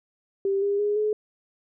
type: tone with pitch steps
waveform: sine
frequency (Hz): 392.5 / 403.1 / 413.9 / 425.1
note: G4 / G4 / G#4 / G#4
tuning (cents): +2 / +48 / -6 / +40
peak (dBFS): -21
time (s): 0.45-1.13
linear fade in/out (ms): 2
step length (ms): 170
effects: none